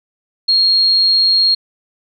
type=tone; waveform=sine; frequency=4261 Hz; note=C8; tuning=31 cents sharp; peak=-9 dBFS; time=0.48-1.55 s; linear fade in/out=10 ms; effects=none